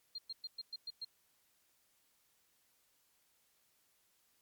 sine tone bursts, 4200 Hz, C8, 6 cents sharp, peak -40 dBFS, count 7, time 0.15-1.048 s, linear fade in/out 5 ms, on 34 ms, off 110 ms, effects white hiss -74 dBFS RMS until 4.41 s + MP3 96 kbps

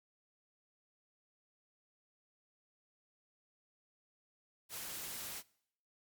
white noise, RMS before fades -44 dBFS, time 4.69-5.43 s, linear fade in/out 50 ms, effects noise-tail reverb RT60 0.7 s tail -23 dB re dry + MP3 96 kbps

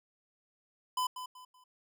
square tone with echo, 1008 Hz, B5, 35 cents sharp, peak -30 dBFS, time 0.97-1.07 s, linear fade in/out 5 ms, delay 190 ms, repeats 3, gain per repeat -10 dB, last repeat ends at 1.64 s, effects none

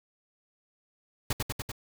pink noise with echo, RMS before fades -28 dBFS, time 1.3-1.33 s, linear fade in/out 5 ms, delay 97 ms, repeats 4, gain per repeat -2 dB, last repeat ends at 1.718 s, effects none

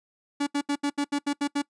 45% pulse tone bursts, 286.4 Hz, D4, 43 cents flat, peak -23 dBFS, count 9, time 0.4-1.621 s, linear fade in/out 10 ms, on 69 ms, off 75 ms, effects noise-tail reverb RT60 0.1 s tail -22 dB re dry + resampled to 22050 Hz

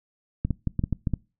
clicks, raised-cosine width 5 ms, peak -12 dBFS, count 8, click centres 0.45 / 0.507 / 0.673 / 0.793 / 0.839 / 0.927 / 1.072 / 1.137 s, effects noise-tail reverb RT60 0.3 s tail -23 dB re dry

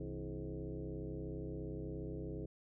sine tone with frequency modulation, 129.7 Hz, C3, 15 cents flat, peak -40 dBFS, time 0-2.46 s, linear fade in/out 5 ms, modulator 97.1 Hz, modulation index 3.6, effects none

